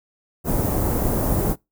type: band-stop noise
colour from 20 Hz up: pink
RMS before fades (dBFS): -21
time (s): 0.44-1.56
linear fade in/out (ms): 50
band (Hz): 670 to 16000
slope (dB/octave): 12
effects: noise-tail reverb RT60 0.2 s tail -24 dB re dry